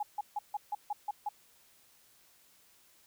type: tone bursts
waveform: sine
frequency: 830.6 Hz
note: G#5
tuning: in tune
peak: -31 dBFS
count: 8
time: 0-1.29 s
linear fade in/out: 5 ms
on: 30 ms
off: 150 ms
effects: white hiss -64 dBFS RMS until 3.06 s